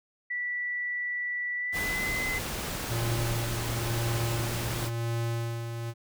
sine tone with pitch glide, 1960 to 2040 Hz, B6 to C7, -14 to -44 cents, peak -29 dBFS, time 0.3-2.39 s, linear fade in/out 10 ms, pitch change +70 cents, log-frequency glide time 1.57-2.09 s
pink noise, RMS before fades -34 dBFS, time 1.72-4.91 s, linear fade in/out 50 ms
square tone with tremolo, 116.3 Hz, A#2, 4 cents flat, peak -28 dBFS, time 2.88-5.94 s, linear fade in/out 50 ms, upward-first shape sine, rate 0.97 Hz, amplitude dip 50%
effects none

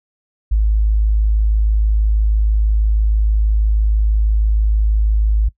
sine tone, 53.1 Hz, G#1, 39 cents sharp, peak -11 dBFS, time 0.51-5.49 s, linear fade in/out 10 ms, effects noise-tail reverb RT60 0.1 s tail -20 dB re dry

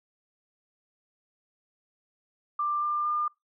sine tone with pitch steps, 1185 / 1194.6 / 1204.3 Hz, D6 / D6 / D6, +15 / +29 / +43 cents, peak -25 dBFS, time 2.59-3.28 s, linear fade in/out 5 ms, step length 230 ms, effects noise-tail reverb RT60 0.2 s tail -25 dB re dry

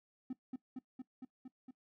triangle tone with echo, 257.1 Hz, C4, 30 cents flat, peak -34 dBFS, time 0.3-0.33 s, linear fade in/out 5 ms, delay 230 ms, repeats 6, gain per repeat -2 dB, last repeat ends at 1.71 s, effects noise-tail reverb RT60 0.1 s tail -19 dB re dry + tanh soft clip ceiling -33 dBFS

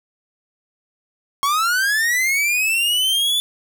45% pulse linear sweep, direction up, 1088 to 3489 Hz, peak -16 dBFS, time 1.43-3.4 s, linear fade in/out 0 ms, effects none

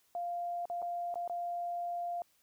sine tone with dropouts, 697 Hz, F5, 4 cents flat, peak -34 dBFS, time 0.15-2.22 s, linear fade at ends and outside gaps 1 ms, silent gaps 0.655-0.699 / 0.819-0.825 / 1.142-1.156 / 1.277-1.297 s, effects white hiss -71 dBFS RMS until 2.42 s

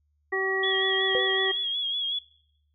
harmonic tone, 383 Hz, G4, 40 cents flat, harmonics 1 / 2 / 3 / 5, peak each -28 / -35 / -35 / -27 dBFS, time 0.32-1.52 s, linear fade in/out 10 ms
sine tone with vibrato, 3322 Hz, G#7, in tune, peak -26 dBFS, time 0.63-2.19 s, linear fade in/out 5 ms, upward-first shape sine, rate 5.4 Hz, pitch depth 49 cents each way
sine tone with exponential decay, 498.6 Hz, B4, 16 cents sharp, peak -22 dBFS, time 1.15-1.43 s, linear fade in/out 0 ms, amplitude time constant 60 ms
effects noise-tail reverb RT60 0.8 s tail -23 dB re dry + added 74 Hz sine -67 dBFS peak until 2.74 s

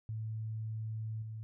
sine tone with level steps, 110 Hz, A2, in tune, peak -36 / -40 dBFS, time 0.09-1.43 s, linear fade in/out 0 ms, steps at 1.22 s, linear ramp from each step 5 ms, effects none

